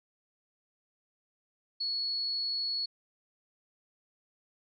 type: tone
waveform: sine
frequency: 4376 Hz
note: C#8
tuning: 23 cents flat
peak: -30 dBFS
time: 1.8-2.86 s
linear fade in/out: 10 ms
effects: none